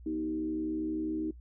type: tone with frequency modulation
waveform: sine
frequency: 313.7 Hz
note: D#4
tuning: 14 cents sharp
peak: -30 dBFS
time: 0.06-1.31 s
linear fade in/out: 5 ms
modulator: 72.5 Hz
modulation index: 0.62
effects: noise-tail reverb RT60 0.1 s tail -19 dB re dry + added 60 Hz sine -47 dBFS peak until 1.4 s